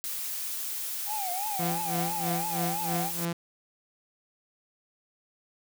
blue noise, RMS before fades -34 dBFS, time 0.04-3.25 s, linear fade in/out 0 ms
triangle tone with vibrato, 784 Hz, G5, in tune, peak -30 dBFS, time 1.06-3.12 s, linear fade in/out 50 ms, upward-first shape triangle, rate 3 Hz, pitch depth 200 cents each way
sawtooth tone with tremolo, 170 Hz, F3, 46 cents flat, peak -24 dBFS, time 1.59-3.33 s, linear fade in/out 5 ms, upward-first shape sine, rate 3.1 Hz, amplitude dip 85%
effects none

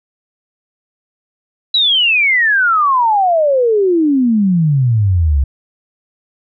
sine exponential sweep, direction down, 3983 to 65.41 Hz, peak -9 dBFS, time 1.74-5.44 s, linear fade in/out 5 ms, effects none

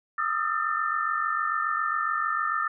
sine tone cluster, 1217 / 1264 / 1352 / 1787 Hz, D#6 / D#6 / E6 / A6, -39 / +27 / +43 / +26 cents, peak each -30 dBFS, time 0.18-2.68 s, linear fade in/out 5 ms, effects none

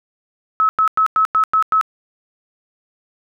sine tone bursts, 1292 Hz, E6, 35 cents flat, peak -11 dBFS, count 7, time 0.6-1.812 s, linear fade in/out 0 ms, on 90 ms, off 97 ms, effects none

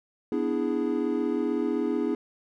triangle chord, E dominant seventh, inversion second, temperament equal, 246.9 / 293.7 / 329.6 / 415.3 Hz, B3 / D4 / E4 / G#4, 0 / 0 / 0 / 0 cents, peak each -28 dBFS, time 0.32-2.15 s, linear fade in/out 2 ms, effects none

